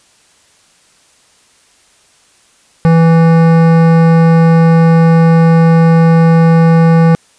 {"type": "tone with hard clipping", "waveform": "sine", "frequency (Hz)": 164.81, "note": "E3", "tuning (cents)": 0, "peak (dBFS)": -6, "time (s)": [2.85, 7.15], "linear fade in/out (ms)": 0, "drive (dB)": 16, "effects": ["white hiss -49 dBFS RMS until 7.38 s", "resampled to 22050 Hz"]}